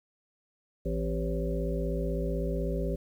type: harmonic tone with a mistuned harmonic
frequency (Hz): 56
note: A1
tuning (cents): +31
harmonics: 1 / 3 / 5 / 7 / 9 / 10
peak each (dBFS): -31 / -34 / -39 / -36 / -38 / -38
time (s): 0.85-2.96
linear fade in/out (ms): 10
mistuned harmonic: 5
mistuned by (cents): -110
effects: 10-bit